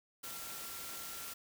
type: tone in noise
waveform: sine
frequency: 1369 Hz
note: F6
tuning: 35 cents flat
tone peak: -54 dBFS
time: 0.23-1.34 s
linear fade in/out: 10 ms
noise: white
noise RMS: -45 dBFS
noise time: 0.23-1.34 s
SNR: -12 dB
effects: none